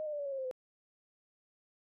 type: tone with pitch steps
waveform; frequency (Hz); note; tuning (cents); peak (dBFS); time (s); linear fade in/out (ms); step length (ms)
sine; 620 / 603 / 586.6 / 570.5 / 554.9 / 539.7 / 525 / 510.6; D#5 / D5 / D5 / C#5 / C#5 / C#5 / C5 / C5; -6 / +46 / -2 / +50 / +2 / -46 / +6 / -42; -35; 0-0.512; 0; 64
effects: none